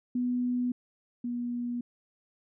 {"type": "tone pair in turn", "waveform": "sine", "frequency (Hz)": [246.9, 241.5], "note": ["B3", "B3"], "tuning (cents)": [0, -39], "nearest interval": "unison", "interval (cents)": 39, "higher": "first", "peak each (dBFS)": [-26, -30], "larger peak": "first", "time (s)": [[0.15, 0.72], [1.24, 1.81]], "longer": "neither", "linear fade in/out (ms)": 5, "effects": []}